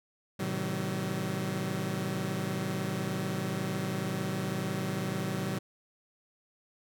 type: chord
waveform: sawtooth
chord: A diminished seventh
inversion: none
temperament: just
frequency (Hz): 110 / 132 / 158.4 / 190.08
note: A2 / C3 / Eb3 / Gb3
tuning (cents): 0 / +16 / +31 / +47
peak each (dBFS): -35 / -34 / -33 / -30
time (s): 0.39-5.59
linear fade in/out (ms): 10
effects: none